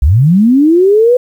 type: linear sweep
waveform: sine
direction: up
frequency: 57.3 to 506 Hz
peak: -4 dBFS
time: 0.02-1.17 s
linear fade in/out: 5 ms
effects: 7-bit